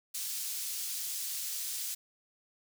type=high-pass noise; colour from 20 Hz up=pink; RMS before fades=-37 dBFS; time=0.14-1.95 s; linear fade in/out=10 ms; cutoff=5500 Hz; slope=12 dB/octave; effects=none